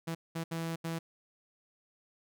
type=tone bursts at uneven times; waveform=sawtooth; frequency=164.81 Hz; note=E3; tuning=in tune; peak=-30 dBFS; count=4; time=0.07-0.15 / 0.35-0.44 / 0.51-0.76 / 0.84-0.99 s; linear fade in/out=10 ms; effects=none